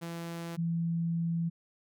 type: tone pair in turn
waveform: sawtooth / sine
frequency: 168.4 / 167.48 Hz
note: E3 / E3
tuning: +37 / +28 cents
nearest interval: unison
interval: 9 cents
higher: first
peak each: -33 / -28 dBFS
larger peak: second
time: 0.01-0.57 / 0.57-1.5 s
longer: second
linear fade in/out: 20 ms
effects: none